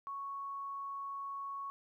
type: tone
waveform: sine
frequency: 1108.7 Hz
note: C#6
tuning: in tune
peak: -39 dBFS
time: 0.07-1.7 s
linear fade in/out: 0 ms
effects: 13-bit